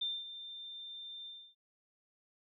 sine tone with ADSR envelope, 3587 Hz, A7, 33 cents sharp, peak -32 dBFS, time 0.01-1.55 s, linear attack 9 ms, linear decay 220 ms, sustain -12 dB, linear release 290 ms, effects none

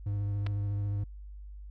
triangle tone with vibrato, 101.4 Hz, G#2, 41 cents flat, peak -27 dBFS, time 0.06-1.04 s, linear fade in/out 5 ms, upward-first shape sine, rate 14 Hz, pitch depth 19 cents each way
clicks, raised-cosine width 0.3 ms, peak -25 dBFS, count 2, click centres 0.465 / 0.468 s
effects added 50 Hz sine -42 dBFS peak until 1.7 s

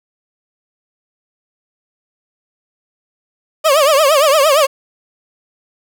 30% pulse tone with vibrato, 587.3 Hz, D5, in tune, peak -6 dBFS, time 3.64-4.67 s, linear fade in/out 20 ms, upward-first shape triangle, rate 8.7 Hz, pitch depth 190 cents each way, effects none

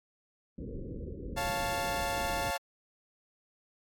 pink low-pass noise, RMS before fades -40 dBFS, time 0.58-2.51 s, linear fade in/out 5 ms, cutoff 530 Hz, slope 96 dB/octave
sawtooth chord, Db augmented, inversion none, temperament equal, 554.4 / 698.5 / 880 Hz, Db5 / F5 / A5, 0 / 0 / 0 cents, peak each -33 / -31 / -31 dBFS, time 1.36-2.58 s, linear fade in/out 20 ms
effects AAC 64 kbps

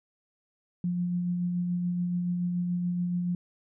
sine tone with tremolo, 176.7 Hz, F3, 21 cents sharp, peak -25 dBFS, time 0.84-3.35 s, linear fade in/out 2 ms, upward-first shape sine, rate 7 Hz, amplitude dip 25%, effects none

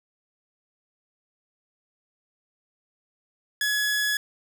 sawtooth tone, 1691 Hz, G#6, 31 cents sharp, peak -19 dBFS, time 3.61-4.17 s, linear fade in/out 2 ms, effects none

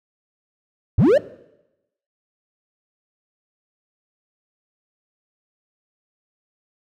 triangle linear sweep, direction up, 66.8 to 628 Hz, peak -9 dBFS, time 0.98-1.18 s, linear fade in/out 5 ms, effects noise-tail reverb RT60 0.9 s tail -20 dB re dry

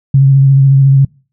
sine tone with vibrato, 136.3 Hz, C#3, 29 cents flat, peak -3 dBFS, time 0.14-1.05 s, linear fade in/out 5 ms, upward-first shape triangle, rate 14 Hz, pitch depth 29 cents each way, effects noise-tail reverb RT60 0.4 s tail -26 dB re dry

